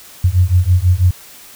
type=beating tone pair; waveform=sine; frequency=87.31 / 93.41 Hz; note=F2 / F#2; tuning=0 / +17 cents; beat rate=6.1 Hz; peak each=-12 dBFS; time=0.24-1.11 s; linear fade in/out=5 ms; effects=white hiss -39 dBFS RMS until 1.55 s